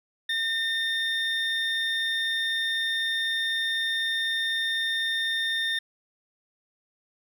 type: tone pair together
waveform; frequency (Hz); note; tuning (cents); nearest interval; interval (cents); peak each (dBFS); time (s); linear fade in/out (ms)
triangle; 1816 / 3632; A#6 / A#7; -46 / -46; octave; 1200; -26; 0.29-5.79; 5
effects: none